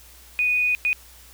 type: tone bursts at uneven times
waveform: sine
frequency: 2477 Hz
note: D#7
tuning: 8 cents flat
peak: -18 dBFS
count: 2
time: 0.39-0.75 / 0.85-0.93 s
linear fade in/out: 0 ms
effects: added 60 Hz sine -50 dBFS peak until 1.33 s + white hiss -49 dBFS RMS until 1.33 s